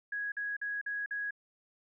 sine tone bursts, 1661.2 Hz, G#6, in tune, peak -33 dBFS, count 5, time 0.12-1.308 s, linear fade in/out 5 ms, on 200 ms, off 47 ms, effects none

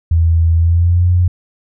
sine tone with pitch glide, 82.6 to 89.04 Hz, E2 to F2, +4 to +34 cents, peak -8 dBFS, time 0.11-1.28 s, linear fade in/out 5 ms, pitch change +130 cents, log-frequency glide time 0.56-1.07 s, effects none

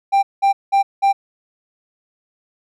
triangle tone bursts, 790 Hz, G5, 13 cents sharp, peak -9 dBFS, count 4, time 0.12-1.13 s, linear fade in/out 20 ms, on 110 ms, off 190 ms, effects none

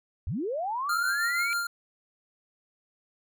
sine linear sweep, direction up, 59.3 to 2349 Hz, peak -28 dBFS, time 0.27-1.53 s, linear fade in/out 0 ms
square tone with tremolo, 1396.9 Hz, F6, in tune, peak -26 dBFS, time 0.89-1.67 s, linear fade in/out 5 ms, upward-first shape triangle, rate 6.3 Hz, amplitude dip 45%
effects none

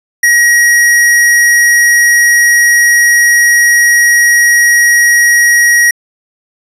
square tone, 1900 Hz, A#6, 33 cents sharp, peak -5 dBFS, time 0.23-5.91 s, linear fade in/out 5 ms, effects resampled to 32000 Hz + 7-bit

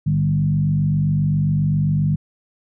sine tone with frequency modulation, 151.6 Hz, D#3, 45 cents flat, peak -15 dBFS, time 0.06-2.16 s, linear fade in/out 10 ms, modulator 47.5 Hz, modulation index 0.85, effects none

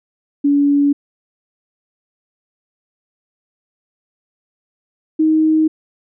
sine tone pair in turn, 285.2 / 314 Hz, C#4 / D#4, +49 / +16 cents, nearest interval major second, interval 167 cents, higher second, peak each -10 dBFS, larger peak neither, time 0.44-0.93 / 5.19-5.68 s, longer neither, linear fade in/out 10 ms, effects none

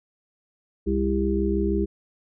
harmonic tone, 66.3 Hz, C2, 23 cents sharp, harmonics 1 / 3 / 5 / 6, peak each -26 / -26 / -26 / -26 dBFS, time 0.86-1.86 s, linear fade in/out 20 ms, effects none

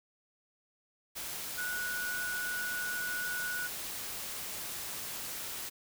sine tone in noise, 1467 Hz, F#6, 15 cents flat, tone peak -34 dBFS, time 1.57-3.68 s, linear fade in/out 20 ms, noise white, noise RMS -40 dBFS, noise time 1.15-5.7 s, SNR +3 dB, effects none

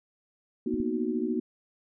sine chord, B major seventh, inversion third, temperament equal, 233.1 / 246.9 / 311.1 / 370 Hz, A#3 / B3 / D#4 / F#4, 0 / 0 / 0 / 0 cents, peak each -32 dBFS, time 0.66-1.4 s, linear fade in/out 5 ms
clicks, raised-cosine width 5 ms, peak -29 dBFS, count 2, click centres 0.741 / 0.802 s
effects none

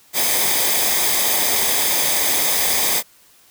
white noise with comb filter, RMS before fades -18 dBFS, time 0.13-3.03 s, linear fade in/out 50 ms, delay 0.71 ms, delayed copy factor -0.6, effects white hiss -52 dBFS RMS until 3.5 s

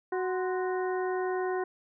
harmonic tone with a mistuned harmonic, 370 Hz, F#4, in tune, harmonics 1 / 2 / 3 / 4 / 5, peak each -29 / -35 / -39 / -41 / -43 dBFS, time 0.12-1.64 s, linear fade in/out 5 ms, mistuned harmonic 3, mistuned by -110 cents, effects none

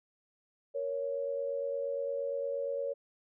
sine tone pair together, 468.3 / 556.9 Hz, A#4 / C#5, +8 / +8 cents, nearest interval minor third, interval 300 cents, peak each -37 / -33 dBFS, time 0.74-2.94 s, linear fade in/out 20 ms, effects none

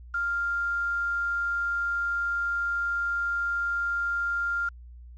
sine tone with quantisation, 1396.9 Hz, F6, in tune, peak -25 dBFS, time 0.14-4.69 s, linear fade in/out 5 ms, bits 8, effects added 60 Hz sine -43 dBFS peak until 5.17 s + resampled to 16000 Hz

